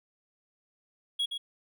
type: tone with echo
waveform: triangle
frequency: 3322 Hz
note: G#7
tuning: in tune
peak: -25 dBFS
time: 1.19-1.26 s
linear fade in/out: 10 ms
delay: 120 ms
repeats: 1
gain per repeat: -6 dB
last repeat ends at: 1.38 s
effects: none